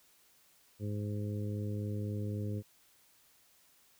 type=harmonic tone; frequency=103.83 Hz; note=G#2; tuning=in tune; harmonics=1 / 2 / 3 / 4 / 5; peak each=-35 / -41 / -45 / -46 / -49 dBFS; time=0.79-2.63 s; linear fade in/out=50 ms; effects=white hiss -66 dBFS RMS until 3.99 s